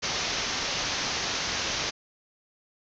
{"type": "low-pass noise", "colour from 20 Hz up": "white", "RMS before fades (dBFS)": -30, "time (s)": [0.02, 1.91], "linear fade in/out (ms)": 20, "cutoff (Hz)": 6400, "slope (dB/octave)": 96, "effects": []}